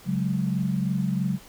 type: chord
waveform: sine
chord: C# suspended fourth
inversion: none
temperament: just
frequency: 138.59 / 184.79 / 207.9 Hz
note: C#3 / F#3 / G#3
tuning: 0 / -2 / +2 cents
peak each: -28 / -25 / -29 dBFS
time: 0.05-1.39 s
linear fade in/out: 50 ms
effects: pink hiss -49 dBFS RMS until 1.48 s